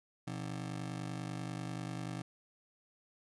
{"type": "ring-modulated tone", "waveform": "30% pulse", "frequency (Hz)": 146.83, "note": "D3", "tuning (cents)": 0, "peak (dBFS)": -33, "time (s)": [0.27, 2.22], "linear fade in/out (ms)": 5, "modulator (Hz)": 25.1, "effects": ["resampled to 24000 Hz"]}